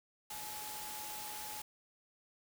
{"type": "tone in noise", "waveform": "sine", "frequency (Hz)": 849, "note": "G#5", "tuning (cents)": 38, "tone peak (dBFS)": -48, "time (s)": [0.3, 1.62], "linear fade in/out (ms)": 5, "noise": "white", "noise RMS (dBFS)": -45, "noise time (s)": [0.3, 1.62], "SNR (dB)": -6, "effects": []}